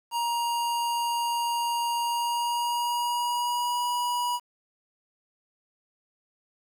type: tone with pitch glide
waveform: square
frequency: 943 to 970.6 Hz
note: A#5 to B5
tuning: +20 to -30 cents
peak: -26 dBFS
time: 0.11-4.4 s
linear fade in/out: 50 ms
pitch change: +50 cents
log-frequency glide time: 2-3.86 s
effects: 9-bit